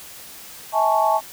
sine chord, A major seventh, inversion second, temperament equal with one note detuned, 646.1 / 830.6 / 880 / 1108.7 Hz, E5 / G#5 / A5 / C#6, -35 / 0 / 0 / 0 cents, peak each -21 / -21 / -19 / -24 dBFS, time 0.72-1.21 s, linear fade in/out 50 ms, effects white hiss -40 dBFS RMS until 1.32 s

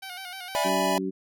10% pulse tone with vibrato, 745 Hz, F#5, 12 cents sharp, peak -28 dBFS, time 0.02-0.69 s, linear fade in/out 10 ms, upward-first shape square, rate 6.5 Hz, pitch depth 59 cents each way
square chord, E dominant seventh, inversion third, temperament equal, 587.3 / 659.3 / 830.6 / 987.8 Hz, D5 / E5 / G#5 / B5, 0 / 0 / 0 / 0 cents, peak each -30 dBFS, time 0.55-0.98 s, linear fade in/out 0 ms
harmonic tone, 94.6 Hz, F#2, 39 cents sharp, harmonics 2 / 3 / 4, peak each -31 / -31 / -31 dBFS, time 0.64-1.11 s, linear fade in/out 20 ms
effects none

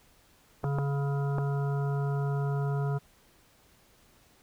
harmonic tone, 140.5 Hz, C#3, 24 cents sharp, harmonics 1 / 3 / 5 / 7 / 9 / 10, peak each -27 / -37 / -41 / -44 / -46 / -47 dBFS, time 0.63-2.99 s, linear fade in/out 20 ms
clicks, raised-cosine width 1 ms, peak -17 dBFS, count 3, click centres 0.642 / 0.786 / 1.384 s
effects pink hiss -62 dBFS RMS until 4.42 s

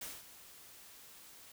white noise with ADSR envelope, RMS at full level -43 dBFS, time 0.01-1.52 s, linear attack 6 ms, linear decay 210 ms, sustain -13 dB, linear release 4 ms, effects none

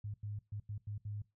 sine tone bursts at uneven times, 103.83 Hz, G#2, in tune, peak -39 dBFS, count 6, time 0.04-0.14 / 0.23-0.39 / 0.52-0.6 / 0.69-0.78 / 0.87-0.98 / 1.05-1.22 s, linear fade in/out 5 ms, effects noise-tail reverb RT60 0.2 s tail -18 dB re dry

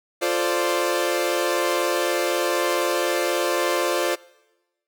sawtooth chord, D minor seventh, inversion first, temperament equal, 349.2 / 440 / 523.3 / 587.3 Hz, F4 / A4 / C5 / D5, 0 / 0 / 0 / 0 cents, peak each -21 / -26 / -21 / -22 dBFS, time 0.21-4.16 s, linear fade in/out 20 ms, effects noise-tail reverb RT60 1.0 s tail -22 dB re dry

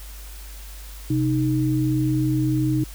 sine tone pair together, 129.3 / 310.1 Hz, C3 / D#4, -20 / -6 cents, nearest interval octave + minor third, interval 1514 cents, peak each -21 dBFS, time 1.1-2.84 s, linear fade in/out 5 ms, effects added 50 Hz sine -36 dBFS peak until 2.94 s + white hiss -44 dBFS RMS until 2.94 s

